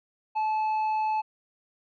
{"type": "tone with tanh clipping", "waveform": "triangle", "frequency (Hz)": 866, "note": "A5", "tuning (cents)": -28, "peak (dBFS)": -25, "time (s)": [0.35, 1.22], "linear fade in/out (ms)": 20, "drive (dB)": 9, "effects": []}